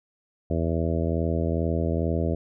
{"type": "harmonic tone", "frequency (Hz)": 82.3, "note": "E2", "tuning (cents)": -2, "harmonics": [1, 2, 3, 4, 5, 6, 7, 8], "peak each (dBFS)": [-26, -29, -31, -32, -33, -34, -34, -35], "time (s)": [0.5, 2.35], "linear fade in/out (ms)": 5, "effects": []}